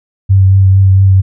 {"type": "tone with vibrato", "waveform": "sine", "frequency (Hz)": 96.1, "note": "G2", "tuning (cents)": -34, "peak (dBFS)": -3, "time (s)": [0.29, 1.22], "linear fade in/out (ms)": 20, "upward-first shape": "triangle", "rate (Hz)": 4.4, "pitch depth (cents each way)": 23, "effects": []}